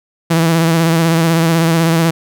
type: tone with vibrato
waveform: sawtooth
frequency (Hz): 164.81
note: E3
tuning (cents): 0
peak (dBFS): -6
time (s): 0.3-2.11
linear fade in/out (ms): 10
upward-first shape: sine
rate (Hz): 16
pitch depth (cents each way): 39
effects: none